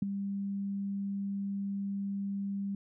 sine tone with ADSR envelope, 198.5 Hz, G3, 22 cents sharp, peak -22 dBFS, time 0.02-2.75 s, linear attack 6 ms, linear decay 8 ms, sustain -10 dB, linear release 3 ms, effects none

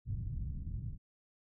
white low-pass noise, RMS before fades -39 dBFS, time 0.05-0.98 s, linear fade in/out 50 ms, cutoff 130 Hz, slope 24 dB/octave, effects none

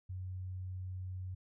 sine tone, 92.5 Hz, F#2, in tune, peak -39 dBFS, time 0.09-1.35 s, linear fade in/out 10 ms, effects none

